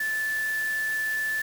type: tone in noise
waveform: sine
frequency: 1748 Hz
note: A6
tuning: 12 cents flat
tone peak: -25 dBFS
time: 0-1.42 s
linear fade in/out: 5 ms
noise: white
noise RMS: -40 dBFS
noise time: 0-1.42 s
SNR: +12 dB
effects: none